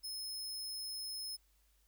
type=tone; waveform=sawtooth; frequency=5180 Hz; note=E8; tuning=31 cents flat; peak=-38 dBFS; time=0.03-1.37 s; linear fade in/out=20 ms; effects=added 50 Hz sine -70 dBFS peak until 1.87 s + white hiss -75 dBFS RMS until 1.87 s